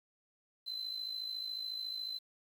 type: tone with amplitude modulation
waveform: sine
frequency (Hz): 4054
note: B7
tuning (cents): +45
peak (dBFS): -33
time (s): 0.66-2.19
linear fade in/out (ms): 20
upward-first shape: sine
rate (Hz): 54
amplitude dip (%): 70
effects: tanh soft clip ceiling -34 dBFS + 10-bit